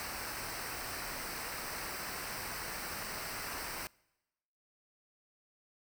pink noise with comb filter, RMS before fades -41 dBFS, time 0-3.87 s, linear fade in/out 0 ms, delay 0.29 ms, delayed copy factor -0.65, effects noise-tail reverb RT60 1.0 s tail -25 dB re dry

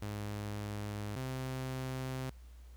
sawtooth tone pair in turn, 103.83 / 130.21 Hz, G#2 / C3, 0 / -8 cents, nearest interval major third, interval 392 cents, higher second, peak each -34 / -33 dBFS, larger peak second, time 0.02-1.16 / 1.16-2.3 s, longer neither, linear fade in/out 5 ms, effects added 60 Hz sine -50 dBFS peak until 2.76 s + pink hiss -67 dBFS RMS until 2.76 s

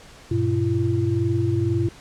sine tone cluster, 98.7 / 120.7 / 339.1 Hz, G2 / B2 / E4, +12 / -39 / +49 cents, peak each -23 dBFS, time 0.31-1.89 s, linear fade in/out 5 ms, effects pink hiss -46 dBFS RMS until 2 s + low-pass 8000 Hz 12 dB/octave

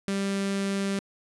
sawtooth tone with notch filter, 197 Hz, G3, 9 cents sharp, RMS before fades -28 dBFS, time 0.08-0.99 s, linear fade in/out 0 ms, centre 860 Hz, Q 1.5, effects resampled to 24000 Hz

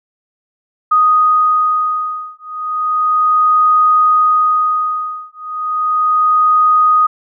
sine beating tone pair, 1244.5 / 1244.84 Hz, D#6 / D#6, 0 / 0 cents, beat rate 0.34 Hz, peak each -13 dBFS, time 0.91-7.07 s, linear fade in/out 10 ms, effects none

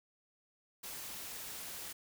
white noise, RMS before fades -45 dBFS, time 0.83-1.93 s, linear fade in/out 10 ms, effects none

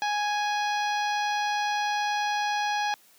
harmonic tone, 830.6 Hz, G#5, in tune, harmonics 1 / 2 / 3 / 4 / 5 / 6 / 7, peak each -26 / -32 / -36 / -38 / -40 / -42 / -43 dBFS, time 0.02-2.94 s, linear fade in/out 0 ms, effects white hiss -58 dBFS RMS until 3.18 s + high-pass 150 Hz 12 dB/octave

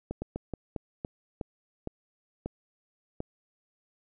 slowing click train, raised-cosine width 2 ms, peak -20 dBFS, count 10, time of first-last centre 0.11-3.204 s, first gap 110 ms, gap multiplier 1.27, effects none

